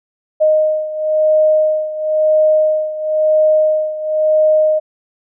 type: beating tone pair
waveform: sine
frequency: 619 / 619.98 Hz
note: D#5 / D#5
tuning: -9 / -6 cents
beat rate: 0.98 Hz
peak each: -12 / -16 dBFS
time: 0.4-4.8 s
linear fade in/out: 20 ms
effects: none